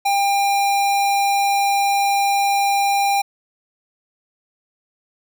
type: tone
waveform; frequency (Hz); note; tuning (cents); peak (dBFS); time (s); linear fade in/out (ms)
square; 799; G5; +33; -16; 0.05-3.22; 10
effects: none